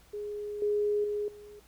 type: tone with level steps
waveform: sine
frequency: 415.3 Hz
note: G#4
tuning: in tune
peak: -34 / -25 / -29 / -46 dBFS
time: 0.13-1.6 s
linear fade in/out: 10 ms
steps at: 0.62 / 1.04 / 1.28 s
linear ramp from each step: 2 ms
effects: added 58 Hz sine -61 dBFS peak until 1.67 s + pink hiss -61 dBFS RMS until 1.67 s